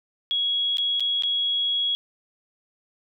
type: tone with dropouts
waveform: sine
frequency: 3327 Hz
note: G#7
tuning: 2 cents sharp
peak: -21 dBFS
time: 0.31-1.95 s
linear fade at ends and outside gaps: 0 ms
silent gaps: 0.771-0.783 / 0.997-1.005 / 1.223-1.235 s
effects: none